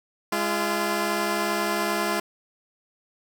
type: tone pair together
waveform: 10% pulse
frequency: 207.7 / 342.8 Hz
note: G#3 / F4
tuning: 0 / -32 cents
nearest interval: major sixth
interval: 868 cents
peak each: -19 / -17 dBFS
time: 0.32-2.2 s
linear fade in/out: 5 ms
effects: none